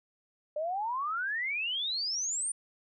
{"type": "exponential sweep", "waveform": "sine", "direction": "up", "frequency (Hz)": [587.3, 9310], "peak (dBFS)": -30, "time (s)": [0.56, 2.52], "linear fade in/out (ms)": 5, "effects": []}